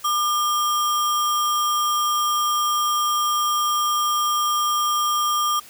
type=tone with sample-and-hold; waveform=sine; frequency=1200 Hz; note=D6; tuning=37 cents sharp; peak=-18 dBFS; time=0.04-5.6 s; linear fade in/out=10 ms; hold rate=4410 Hz; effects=white hiss -45 dBFS RMS until 5.69 s